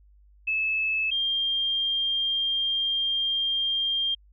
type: tone pair in turn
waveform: sine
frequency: 2606 / 3199 Hz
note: E7 / G7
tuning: -20 / +34 cents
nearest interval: major third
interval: 354 cents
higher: second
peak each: -23 dBFS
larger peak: neither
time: 0.47-1.11 / 1.11-4.15 s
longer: second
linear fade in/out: 10 ms
effects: added 50 Hz sine -53 dBFS peak until 4.32 s